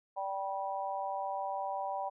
harmonic tone, 194.7 Hz, G3, 12 cents flat, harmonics 3 / 4 / 5, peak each -40 / -36 / -39 dBFS, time 0.16-2.1 s, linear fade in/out 20 ms, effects none

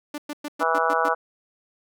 sawtooth tone bursts, 294.6 Hz, D4, 6 cents sharp, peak -25 dBFS, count 7, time 0.14-1.087 s, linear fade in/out 5 ms, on 41 ms, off 110 ms
harmonic tone, 163.6 Hz, E3, 13 cents flat, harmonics 3 / 4 / 5 / 6 / 7 / 8 / 9, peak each -27 / -27 / -27 / -27 / -27 / -27 / -27 dBFS, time 0.6-1.15 s, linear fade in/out 20 ms
effects none

